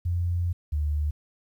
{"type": "tone pair in turn", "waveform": "sine", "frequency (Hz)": [87.31, 74.59], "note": ["F2", "D2"], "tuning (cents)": [0, 27], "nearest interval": "minor third", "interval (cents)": 273, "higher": "first", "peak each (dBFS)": -23, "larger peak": "neither", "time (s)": [[0.05, 0.53], [0.72, 1.11]], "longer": "first", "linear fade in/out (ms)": 10, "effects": ["10-bit"]}